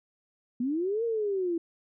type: linear two-way sweep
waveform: sine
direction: up then down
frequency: 233.1 to 470.3 to 328.1 Hz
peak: -26 dBFS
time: 0.6-1.58 s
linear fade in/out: 5 ms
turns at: 1.04 s
effects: none